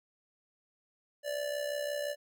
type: tone with amplitude modulation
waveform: square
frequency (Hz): 583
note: D5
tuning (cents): -13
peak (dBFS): -31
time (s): 1.23-2.16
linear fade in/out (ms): 50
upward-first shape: sine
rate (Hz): 65.8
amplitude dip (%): 60
effects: none